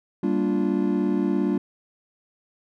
triangle chord, G minor seventh, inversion none, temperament equal with one note detuned, 196 / 233.1 / 292.1 / 349.2 Hz, G3 / Bb3 / D4 / F4, 0 / 0 / -9 / 0 cents, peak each -23 / -25 / -23 / -25 dBFS, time 0.23-1.58 s, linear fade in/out 5 ms, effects none

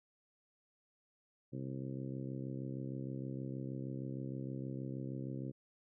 harmonic tone, 66.4 Hz, C2, 26 cents sharp, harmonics 2 / 3 / 4 / 5 / 6 / 7 / 8, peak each -42 / -47 / -46 / -48 / -54 / -56 / -55 dBFS, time 1.52-5.52 s, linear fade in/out 20 ms, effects none

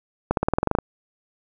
accelerating click train, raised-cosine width 1 ms, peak -5 dBFS, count 11, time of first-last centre 0.31-0.787 s, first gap 62 ms, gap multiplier 0.94, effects none

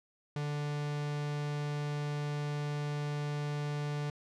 45% pulse tone, 146.83 Hz, D3, in tune, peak -33 dBFS, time 0.36-4.1 s, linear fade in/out 2 ms, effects low-pass 6000 Hz 12 dB/octave

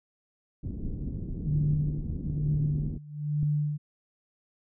pink low-pass noise, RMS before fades -34 dBFS, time 0.63-2.98 s, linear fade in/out 10 ms, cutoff 290 Hz, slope 24 dB/octave
click train, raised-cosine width 5 ms, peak -22 dBFS, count 5, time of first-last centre 1.17-3.43 s, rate 1.77 Hz
sine tone with tremolo, 148.5 Hz, D3, 20 cents sharp, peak -23 dBFS, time 1.45-3.78 s, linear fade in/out 20 ms, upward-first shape sine, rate 1.1 Hz, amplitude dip 90%
effects none

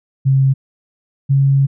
sine tone pair in turn, 134.7 / 137.45 Hz, C#3 / C#3, -49 / -14 cents, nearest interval unison, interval 35 cents, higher second, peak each -9 / -9 dBFS, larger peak neither, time 0.25-0.54 / 1.29-1.67 s, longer second, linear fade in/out 20 ms, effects none

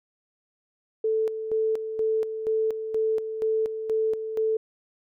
sine tone with tremolo, 440 Hz, A4, in tune, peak -21 dBFS, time 1.04-4.57 s, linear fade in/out 5 ms, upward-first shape square, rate 2.1 Hz, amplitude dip 60%, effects none

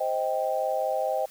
sine chord, C minor, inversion none, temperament just, 523.3 / 627.9 / 784.9 Hz, C5 / Eb5 / G5, 0 / +16 / +2 cents, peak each -29 / -28 / -29 dBFS, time 0-1.26 s, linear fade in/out 10 ms, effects white hiss -52 dBFS RMS until 1.3 s

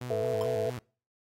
sawtooth tone with vibrato, 115.1 Hz, A#2, 22 cents flat, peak -32 dBFS, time 0.01-0.79 s, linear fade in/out 5 ms, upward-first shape square, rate 4.6 Hz, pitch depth 130 cents each way
sine chord, A suspended second, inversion none, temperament equal, 440 / 493.9 / 659.3 Hz, A4 / B4 / E5, 0 / 0 / 0 cents, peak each -31 / -32 / -31 dBFS, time 0.1-0.7 s, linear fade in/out 5 ms
square tone with exponential decay, 1046 Hz, C6, 1 cent flat, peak -34 dBFS, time 0.41-0.5 s, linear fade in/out 1 ms, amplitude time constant 18 ms
effects noise-tail reverb RT60 0.4 s tail -25 dB re dry + AAC 48 kbps

